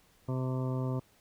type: harmonic tone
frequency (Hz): 129.2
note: C3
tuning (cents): -21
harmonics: 1 / 2 / 3 / 4 / 5 / 7 / 8 / 9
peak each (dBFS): -31 / -37 / -41 / -43 / -45 / -48 / -49 / -50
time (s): 0.28-1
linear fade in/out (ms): 10
effects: pink hiss -65 dBFS RMS until 1.2 s